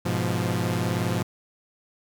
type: chord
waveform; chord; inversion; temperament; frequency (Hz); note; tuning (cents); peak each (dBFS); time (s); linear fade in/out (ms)
sawtooth; F diminished; first; equal; 103.83 / 123.47 / 174.61; Ab2 / Cb3 / F3; 0 / 0 / 0; -24; 0.05-1.23; 10
effects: none